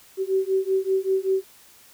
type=beating tone pair; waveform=sine; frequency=380 / 385.2 Hz; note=F#4 / G4; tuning=+46 / -30 cents; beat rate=5.2 Hz; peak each=-23 dBFS; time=0.17-1.44 s; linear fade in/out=50 ms; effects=white hiss -52 dBFS RMS until 1.93 s

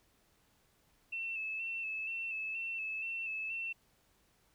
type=tone with vibrato; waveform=sine; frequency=2651 Hz; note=E7; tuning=9 cents sharp; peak=-36 dBFS; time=1.12-3.73 s; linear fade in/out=10 ms; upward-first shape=square; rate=2.1 Hz; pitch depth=29 cents each way; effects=pink hiss -71 dBFS RMS until 4.54 s

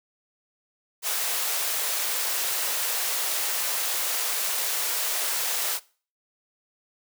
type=high-pass noise; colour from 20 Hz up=white; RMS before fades=-27 dBFS; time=1.02-5.8 s; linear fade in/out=50 ms; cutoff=440 Hz; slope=24 dB/octave; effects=noise-tail reverb RT60 0.4 s tail -21 dB re dry

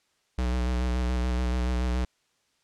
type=tone with vibrato; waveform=square; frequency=61.74 Hz; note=B1; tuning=in tune; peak=-25 dBFS; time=0.38-2.05 s; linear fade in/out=5 ms; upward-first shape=square; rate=7 Hz; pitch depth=28 cents each way; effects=white hiss -70 dBFS RMS until 2.63 s + low-pass 7000 Hz 12 dB/octave

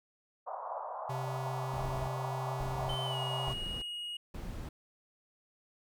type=band-pass noise; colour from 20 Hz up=pink; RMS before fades=-40 dBFS; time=0.46-3.53 s; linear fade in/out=20 ms; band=600 to 1100 Hz; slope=48 dB/octave
type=tone; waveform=square; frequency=130.81 Hz; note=C3; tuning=in tune; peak=-37 dBFS; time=1.09-3.54 s; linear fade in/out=10 ms
type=noise bursts; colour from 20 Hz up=brown; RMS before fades=-41 dBFS; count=4; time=1.73-4.69 s; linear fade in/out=5 ms; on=350 ms; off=520 ms
type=tone with pitch glide; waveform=triangle; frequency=3071 to 2882 Hz; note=G7 to F#7; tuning=-36 to -46 cents; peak=-36 dBFS; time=2.89-4.17 s; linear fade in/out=5 ms; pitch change=-110 cents; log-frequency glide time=3.05-3.18 s
effects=none

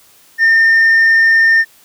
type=tone with tanh clipping; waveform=sine; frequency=1812 Hz; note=A#6; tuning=50 cents flat; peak=-7 dBFS; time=0.38-1.65 s; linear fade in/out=50 ms; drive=1 dB; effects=white hiss -47 dBFS RMS until 1.84 s

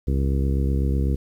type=harmonic tone; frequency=68 Hz; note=C#2; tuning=33 cents flat; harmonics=1 / 2 / 3 / 4 / 5 / 6 / 7; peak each=-20 / -26 / -30 / -32 / -34 / -36 / -37 dBFS; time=0.07-1.16 s; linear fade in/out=10 ms; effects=9-bit

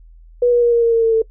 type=tone with pitch steps; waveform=sine; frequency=486.5 / 480.6 / 474.8 / 469.1 / 463.5 / 457.9 / 452.4 / 446.9 Hz; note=B4 / B4 / A#4 / A#4 / A#4 / A#4 / A4 / A4; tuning=-26 / -47 / +32 / +11 / -10 / -31 / +48 / +27 cents; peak=-10 dBFS; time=0.42-1.22 s; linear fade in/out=5 ms; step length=100 ms; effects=noise-tail reverb RT60 0.1 s tail -21 dB re dry + added 41 Hz sine -40 dBFS peak until 1.3 s

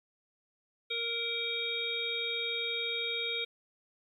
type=harmonic tone; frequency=466.2 Hz; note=A#4; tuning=in tune; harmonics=1 / 3 / 5 / 7 / 8; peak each=-40 / -47 / -36 / -40 / -35 dBFS; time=0.9-3.45 s; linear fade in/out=10 ms; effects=11-bit

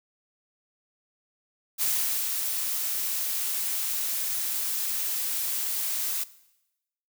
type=noise with ADSR envelope; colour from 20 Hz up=blue; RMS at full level=-25 dBFS; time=1.78-6.24 s; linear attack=39 ms; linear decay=440 ms; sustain=-4 dB; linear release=10 ms; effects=noise-tail reverb RT60 0.9 s tail -18 dB re dry

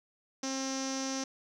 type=tone with low-pass filter; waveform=sawtooth; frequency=266.6 Hz; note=C4; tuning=33 cents sharp; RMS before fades=-35 dBFS; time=0.43-1.24 s; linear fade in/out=5 ms; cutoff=5900 Hz; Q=8.6; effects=11-bit

